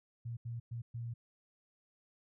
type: tone bursts at uneven times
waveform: sine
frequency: 117.4 Hz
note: A#2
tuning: 13 cents sharp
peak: -38 dBFS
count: 4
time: 0.25-0.37 / 0.45-0.6 / 0.71-0.82 / 0.94-1.14 s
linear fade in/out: 10 ms
effects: none